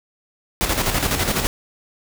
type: noise with tremolo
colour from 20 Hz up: pink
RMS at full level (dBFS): -19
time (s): 0.61-1.47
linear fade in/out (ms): 0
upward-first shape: square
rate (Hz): 12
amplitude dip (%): 50
effects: none